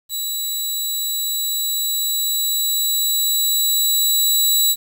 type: tone with level ramp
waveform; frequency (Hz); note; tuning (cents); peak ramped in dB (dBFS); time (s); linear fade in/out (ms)
15% pulse; 3928; B7; -10; -15 to -6; 0.09-4.76; 50
effects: 8-bit